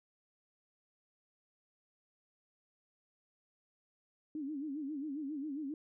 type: tone with vibrato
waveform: sine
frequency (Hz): 290.4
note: D4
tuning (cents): -19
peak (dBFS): -37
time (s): 4.35-5.74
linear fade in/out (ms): 2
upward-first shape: sine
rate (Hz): 7.4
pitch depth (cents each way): 140
effects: none